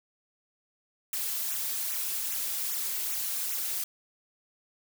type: noise with flanger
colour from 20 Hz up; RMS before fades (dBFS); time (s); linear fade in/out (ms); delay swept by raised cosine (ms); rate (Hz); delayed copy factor
blue; -32; 1.13-3.84; 2; 0.21 to 4.11; 2.5; -0.95
effects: none